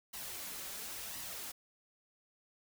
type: noise with flanger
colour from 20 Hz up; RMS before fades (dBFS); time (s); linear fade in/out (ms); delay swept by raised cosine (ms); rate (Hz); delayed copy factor
white; -44; 0.13-1.52; 10; 1 to 5.3; 0.95; +0.5
effects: none